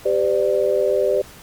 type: tone cluster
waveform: sine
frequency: 392.5 / 512 / 592 Hz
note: G4 / C5 / D5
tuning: +2 / -38 / +14 cents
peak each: -20 dBFS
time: 0.05-1.22 s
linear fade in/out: 10 ms
effects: pink hiss -43 dBFS RMS until 1.42 s + Opus 48 kbps